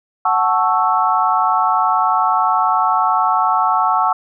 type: chord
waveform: sine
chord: F# minor seventh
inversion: none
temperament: equal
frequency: 740 / 880 / 1108.7 / 1318.5 Hz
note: F#5 / A5 / C#6 / E6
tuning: 0 / 0 / 0 / 0 cents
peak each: -18 dBFS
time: 0.25-4.13 s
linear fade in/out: 5 ms
effects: none